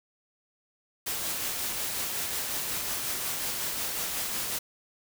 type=noise with tremolo; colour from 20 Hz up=white; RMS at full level=-31 dBFS; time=1.06-4.59 s; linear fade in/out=10 ms; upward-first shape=sine; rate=5.5 Hz; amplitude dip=25%; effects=none